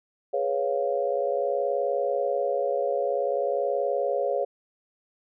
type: chord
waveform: sine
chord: C# dominant seventh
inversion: second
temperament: equal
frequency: 415.3 / 493.9 / 554.4 / 698.5 Hz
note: G#4 / B4 / C#5 / E#5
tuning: 0 / 0 / 0 / 0 cents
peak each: -30 / -30 / -26 / -31 dBFS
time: 0.33-4.45 s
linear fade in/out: 10 ms
effects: none